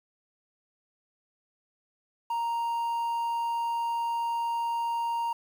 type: tone with quantisation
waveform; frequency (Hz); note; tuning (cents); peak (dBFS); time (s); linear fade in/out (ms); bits
triangle; 932.3; A#5; 0; -25; 2.3-5.33; 5; 9
effects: none